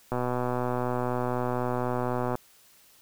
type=click train; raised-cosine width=1 ms; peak=-15 dBFS; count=278; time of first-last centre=0.12-2.354 s; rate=124 Hz; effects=white hiss -58 dBFS RMS until 3.01 s